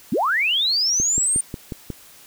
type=linear sweep; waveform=sine; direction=up; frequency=159.3 to 9080 Hz; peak=-17 dBFS; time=0.12-1.41 s; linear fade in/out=5 ms
type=click train; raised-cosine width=3 ms; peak=-15 dBFS; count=6; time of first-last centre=1-1.903 s; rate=5.54 Hz
effects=white hiss -47 dBFS RMS until 2.26 s